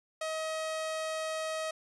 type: tone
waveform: sawtooth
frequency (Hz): 634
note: D#5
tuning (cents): +32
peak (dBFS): -29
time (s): 0.21-1.71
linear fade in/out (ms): 5
effects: resampled to 24000 Hz